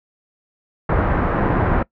pink low-pass noise, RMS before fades -18 dBFS, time 0.89-1.83 s, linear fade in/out 5 ms, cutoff 1600 Hz, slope 24 dB/octave, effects noise-tail reverb RT60 0.1 s tail -22 dB re dry

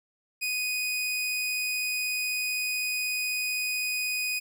sawtooth tone, 2489 Hz, D#7, in tune, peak -24 dBFS, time 0.41-4.4 s, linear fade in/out 20 ms, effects none

